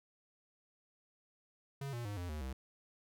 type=tone with pitch steps; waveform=square; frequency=138.59 / 119.26 / 102.63 / 88.32 / 76 / 65.41 Hz; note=C#3 / A#2 / G#2 / F2 / D#2 / C2; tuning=0 / +40 / -20 / +20 / -40 / 0 cents; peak=-40 dBFS; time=1.81-2.53 s; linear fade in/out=5 ms; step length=120 ms; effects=none